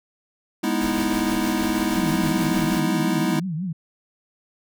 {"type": "chord", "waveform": "square", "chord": "E major seventh", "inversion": "first", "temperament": "equal", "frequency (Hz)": [207.7, 246.9, 311.1, 329.6], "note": ["G#3", "B3", "D#4", "E4"], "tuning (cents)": [0, 0, 0, 0], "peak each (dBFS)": -27, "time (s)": [0.63, 3.4], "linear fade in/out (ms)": 10}
{"type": "noise with tremolo", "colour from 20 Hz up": "pink", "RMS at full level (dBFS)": -32, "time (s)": [0.8, 2.81], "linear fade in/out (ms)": 20, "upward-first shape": "sine", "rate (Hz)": 6.3, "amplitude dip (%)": 45}
{"type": "tone with vibrato", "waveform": "sine", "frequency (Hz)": 171.5, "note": "F3", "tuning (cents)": -31, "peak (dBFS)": -24, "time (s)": [1.96, 3.73], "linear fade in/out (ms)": 10, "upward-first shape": "triangle", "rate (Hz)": 5.5, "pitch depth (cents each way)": 240}
{"effects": []}